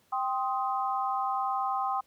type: chord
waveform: sine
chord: C minor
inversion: second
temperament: just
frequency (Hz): 784.9 / 1046.5 / 1255.8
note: G5 / C6 / Eb6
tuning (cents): +2 / 0 / +16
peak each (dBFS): -30 / -32 / -33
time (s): 0.12-2.01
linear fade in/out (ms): 10
effects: pink hiss -66 dBFS RMS until 2.06 s + high-pass 100 Hz 12 dB/octave